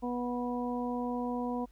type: harmonic tone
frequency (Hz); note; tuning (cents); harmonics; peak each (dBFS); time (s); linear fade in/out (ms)
244.7; B3; -16; 1 / 2 / 3 / 4; -33 / -38 / -40 / -40; 0.02-1.66; 20
effects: added 50 Hz sine -55 dBFS peak until 1.71 s + pink hiss -70 dBFS RMS until 1.71 s